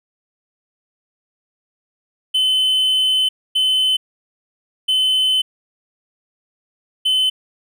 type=tone bursts at uneven times; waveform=triangle; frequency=3045 Hz; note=F#7; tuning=49 cents sharp; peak=-12 dBFS; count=4; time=2.34-3.29 / 3.55-3.97 / 4.88-5.42 / 7.05-7.3 s; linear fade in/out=10 ms; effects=none